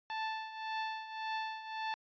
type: tone with tremolo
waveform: sawtooth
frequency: 880 Hz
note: A5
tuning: in tune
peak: -30 dBFS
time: 0.1-1.94 s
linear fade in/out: 0 ms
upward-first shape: triangle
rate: 1.8 Hz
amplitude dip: 75%
effects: resampled to 11025 Hz